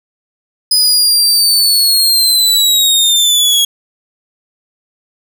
sawtooth linear sweep, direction down, 5020 to 3304 Hz, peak -5 dBFS, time 0.71-3.65 s, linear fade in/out 5 ms, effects none

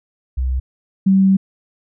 sine tone pair in turn, 64.2 / 192.38 Hz, C2 / G3, -32 / -32 cents, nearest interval octave + perfect fifth, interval 1900 cents, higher second, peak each -16 / -9 dBFS, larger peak second, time 0.37-0.6 / 1.06-1.37 s, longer second, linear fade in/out 10 ms, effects none

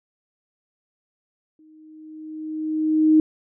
sine tone with exponential growth, 311.7 Hz, D#4, 3 cents sharp, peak -10 dBFS, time 1.59-3.2 s, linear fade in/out 2 ms, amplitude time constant 350 ms, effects none

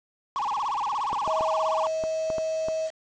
triangle tone with vibrato, 962 Hz, B5, 46 cents flat, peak -23 dBFS, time 0.36-1.87 s, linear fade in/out 0 ms, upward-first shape sine, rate 17 Hz, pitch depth 300 cents each way
clicks, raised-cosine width 1 ms, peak -19 dBFS, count 7, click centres 1.13 / 1.277 / 1.409 / 2.038 / 2.302 / 2.383 / 2.685 s
sine tone, 638 Hz, D#5, 43 cents sharp, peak -25 dBFS, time 1.25-2.91 s, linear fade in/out 50 ms
effects resampled to 16000 Hz + 7-bit

